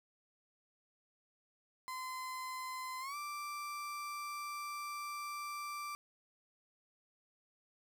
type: tone with pitch glide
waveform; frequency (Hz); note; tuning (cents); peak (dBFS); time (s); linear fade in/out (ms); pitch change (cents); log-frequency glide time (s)
35% pulse; 1028 to 1174.1; C6 to D6; -31 to -1; -39; 1.88-5.95; 0; +230; 3-3.16
effects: none